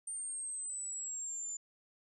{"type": "exponential sweep", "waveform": "sine", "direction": "down", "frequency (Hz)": [8870, 7090], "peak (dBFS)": -38, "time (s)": [0.07, 1.57], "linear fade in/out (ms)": 5, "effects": []}